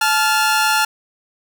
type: tone pair together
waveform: sawtooth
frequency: 866.1 / 1395 Hz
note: A5 / F6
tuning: -28 / -2 cents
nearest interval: minor sixth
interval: 826 cents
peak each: -13 dBFS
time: 0.01-0.85 s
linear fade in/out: 5 ms
effects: none